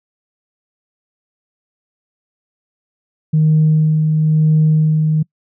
sine tone with tremolo, 155.56 Hz, D#3, in tune, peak -7 dBFS, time 3.33-5.23 s, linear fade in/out 10 ms, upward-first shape sine, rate 1 Hz, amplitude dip 35%, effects noise-tail reverb RT60 0.1 s tail -26 dB re dry + tanh soft clip ceiling -5 dBFS

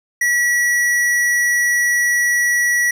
sine tone with hard clipping, 1935 Hz, B6, 36 cents flat, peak -15 dBFS, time 0.21-2.91 s, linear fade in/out 5 ms, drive 14 dB, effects none

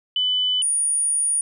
sine tone pair in turn, 3000 / 9524 Hz, F#7 / D9, +23 / +23 cents, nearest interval octave + minor sixth, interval 2000 cents, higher second, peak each -18 dBFS, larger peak neither, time 0.16-0.62 / 0.62-1.41 s, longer second, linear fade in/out 2 ms, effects none

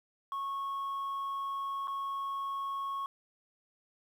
sine tone with dropouts, 1100 Hz, C#6, 14 cents flat, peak -31 dBFS, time 0.32-3.06 s, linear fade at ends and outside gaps 1 ms, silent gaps 1.873-1.88 s, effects tanh soft clip ceiling -32 dBFS + 10-bit

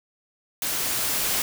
white noise with level ramp, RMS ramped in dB -27 to -24 dBFS, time 0.62-1.42 s, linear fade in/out 2 ms, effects none

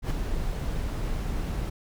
brown noise with ADSR envelope, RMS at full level -24 dBFS, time 0.02-1.7 s, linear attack 82 ms, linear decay 12 ms, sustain -5 dB, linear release 10 ms, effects none

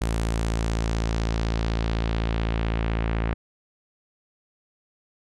sawtooth tone with low-pass filter sweep, 55.9 Hz, A1, 28 cents sharp, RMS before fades -25 dBFS, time 0.01-3.34 s, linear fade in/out 10 ms, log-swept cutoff 9800 to 2200 Hz, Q 1.4, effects none

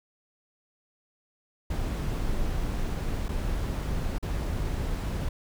brown noise with dropouts, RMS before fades -29 dBFS, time 1.7-5.29 s, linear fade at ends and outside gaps 5 ms, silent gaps 3.284-3.289 / 4.184-4.226 s, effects none

